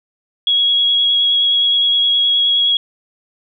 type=tone with vibrato; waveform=sine; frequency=3322 Hz; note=G#7; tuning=in tune; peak=-11 dBFS; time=0.47-2.77 s; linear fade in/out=2 ms; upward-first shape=triangle; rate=9.6 Hz; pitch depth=15 cents each way; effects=none